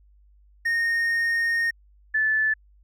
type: tone pair in turn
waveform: triangle / sine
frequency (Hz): 1848 / 1744.3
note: A#6 / A6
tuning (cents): -16 / -16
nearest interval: minor second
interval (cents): 100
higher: first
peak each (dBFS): -19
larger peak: neither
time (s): 0.65-1.71 / 2.14-2.54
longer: first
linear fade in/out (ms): 10
effects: added 50 Hz sine -53 dBFS peak until 2.83 s